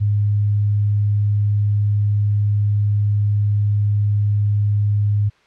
sine tone, 103.3 Hz, G#2, 9 cents flat, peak -14 dBFS, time 0-5.3 s, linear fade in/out 20 ms, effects white hiss -55 dBFS RMS until 5.46 s + low-pass 3000 Hz 12 dB/octave

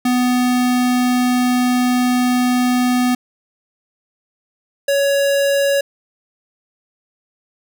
square tone pair in turn, 248.7 / 559.3 Hz, B3 / C#5, +12 / +15 cents, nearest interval octave + major second, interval 1403 cents, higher second, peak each -14 dBFS, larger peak neither, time 0.05-3.15 / 4.88-5.81 s, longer first, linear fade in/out 5 ms, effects none

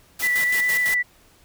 white noise with tremolo, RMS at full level -29 dBFS, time 0.19-0.95 s, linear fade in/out 10 ms, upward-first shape square, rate 6 Hz, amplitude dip 65%
sine tone with vibrato, 1974 Hz, B6, 1 cent flat, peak -18 dBFS, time 0.22-1.03 s, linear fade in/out 20 ms, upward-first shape sine, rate 7.4 Hz, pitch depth 14 cents each way
effects pink hiss -55 dBFS RMS until 1.44 s

